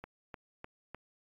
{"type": "click train", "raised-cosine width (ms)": 0.5, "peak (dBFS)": -28, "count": 4, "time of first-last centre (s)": [0.04, 0.946], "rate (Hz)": 3.31, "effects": ["AAC 64 kbps"]}